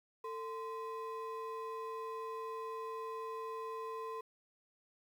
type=ring-modulated tone; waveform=triangle; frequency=740 Hz; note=F#5; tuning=in tune; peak=-35 dBFS; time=0.24-4.21 s; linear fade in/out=5 ms; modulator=293 Hz; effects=11-bit